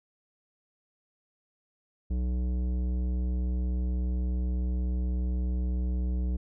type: tone with tanh clipping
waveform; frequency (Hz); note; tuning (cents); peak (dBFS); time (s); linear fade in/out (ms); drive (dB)
sine; 61.74; B1; 0; -28; 2.1-6.37; 10; 13
effects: none